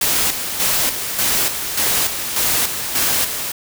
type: noise with tremolo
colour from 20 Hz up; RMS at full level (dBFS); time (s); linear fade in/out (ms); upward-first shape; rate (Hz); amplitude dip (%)
white; -17; 0.01-3.52; 5; square; 1.7; 55
effects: none